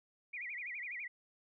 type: tone with vibrato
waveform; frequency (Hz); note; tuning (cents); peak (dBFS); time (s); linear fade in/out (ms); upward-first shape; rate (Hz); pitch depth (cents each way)
sine; 2170; C#7; -37; -40; 0.33-1.08; 10; sine; 12; 220
effects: none